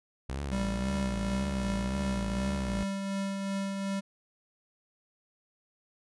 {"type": "tone with vibrato", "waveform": "sawtooth", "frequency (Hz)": 62.5, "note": "B1", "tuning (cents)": 21, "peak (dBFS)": -29, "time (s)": [0.29, 2.84], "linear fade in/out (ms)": 5, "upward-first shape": "triangle", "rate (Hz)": 1.9, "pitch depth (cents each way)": 270}
{"type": "tone with tremolo", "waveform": "square", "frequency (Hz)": 196, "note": "G3", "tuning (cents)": 0, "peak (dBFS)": -30, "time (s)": [0.51, 4.01], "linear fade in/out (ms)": 20, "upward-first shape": "triangle", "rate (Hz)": 2.7, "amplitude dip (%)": 35}
{"effects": ["resampled to 24000 Hz"]}